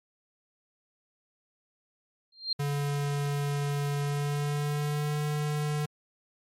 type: tone with exponential growth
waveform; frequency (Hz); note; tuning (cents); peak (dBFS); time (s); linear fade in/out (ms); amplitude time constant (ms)
sine; 4186; C8; 0; -23; 2.32-2.53; 5; 45
type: tone with pitch glide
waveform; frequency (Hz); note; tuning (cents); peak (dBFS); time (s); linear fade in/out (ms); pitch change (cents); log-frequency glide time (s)
square; 143.3 to 149.13; D3 to D3; -42 to +27; -28; 2.59-5.86; 10; +69; 4.01-5.21
effects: MP3 64 kbps